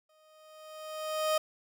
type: tone with exponential growth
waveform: 30% pulse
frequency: 622.3 Hz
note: D#5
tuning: in tune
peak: -22 dBFS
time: 0.09-1.38 s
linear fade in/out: 5 ms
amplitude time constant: 280 ms
effects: none